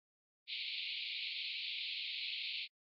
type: band-pass noise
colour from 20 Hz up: white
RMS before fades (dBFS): -42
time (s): 0.47-2.68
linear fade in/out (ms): 50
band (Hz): 2200 to 4400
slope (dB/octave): 96
effects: AAC 48 kbps